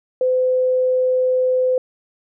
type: tone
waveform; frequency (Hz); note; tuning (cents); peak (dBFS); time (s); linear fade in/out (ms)
sine; 510; C5; -44; -14; 0.21-1.78; 2
effects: none